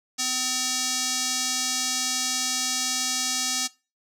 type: tone with band-pass filter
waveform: square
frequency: 255.3 Hz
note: C4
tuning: 42 cents flat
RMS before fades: -26 dBFS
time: 0.18-3.68 s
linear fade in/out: 20 ms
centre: 6100 Hz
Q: 2.3
effects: noise-tail reverb RT60 0.3 s tail -22 dB re dry